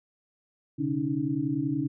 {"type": "tone cluster", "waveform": "sine", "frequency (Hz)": [128.9, 143.7, 280.3, 310.8], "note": ["C3", "D3", "C#4", "D#4"], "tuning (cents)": [-26, -37, 19, -2], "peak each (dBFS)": [-36, -32, -29, -30], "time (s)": [0.78, 1.88], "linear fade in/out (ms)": 20, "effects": []}